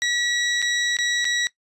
20% pulse tone with dropouts, 1929 Hz, B6, 41 cents flat, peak -15 dBFS, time 0.02-1.47 s, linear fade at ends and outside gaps 0 ms, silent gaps 0.618-0.625 / 0.968-0.987 / 1.245-1.252 s, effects noise-tail reverb RT60 0.1 s tail -19 dB re dry + resampled to 24000 Hz

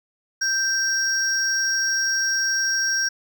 triangle tone pair together, 1568 / 5607 Hz, G6 / F8, 0 / +6 cents, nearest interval octave + minor seventh, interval 2206 cents, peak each -21 dBFS, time 0.41-3.09 s, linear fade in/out 10 ms, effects none

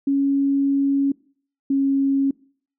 sine tone pair in turn, 277.2 / 274 Hz, C#4 / C#4, 0 / -20 cents, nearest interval unison, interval 20 cents, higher first, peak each -16 dBFS, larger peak neither, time 0.07-1.12 / 1.7-2.31 s, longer first, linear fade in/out 5 ms, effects noise-tail reverb RT60 0.5 s tail -23 dB re dry

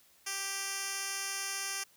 10% pulse tone with band-pass filter, 392.6 Hz, G4, 3 cents sharp, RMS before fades -37 dBFS, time 0.26-1.84 s, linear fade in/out 10 ms, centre 7400 Hz, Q 0.88, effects white hiss -64 dBFS RMS until 1.96 s

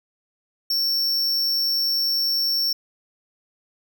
square tone, 5450 Hz, F8, 43 cents flat, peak -20 dBFS, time 0.7-2.73 s, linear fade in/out 5 ms, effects none

